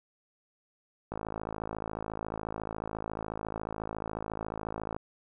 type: click train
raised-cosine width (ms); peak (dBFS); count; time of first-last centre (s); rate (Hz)
1; -21; 209; 1.12-4.965; 54.1
effects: none